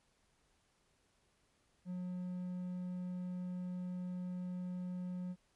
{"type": "tone", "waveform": "triangle", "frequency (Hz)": 180.6, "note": "F#3", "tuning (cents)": -42, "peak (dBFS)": -37, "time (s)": [1.85, 5.36], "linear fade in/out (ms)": 50, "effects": ["pink hiss -75 dBFS RMS until 5.55 s", "resampled to 24000 Hz"]}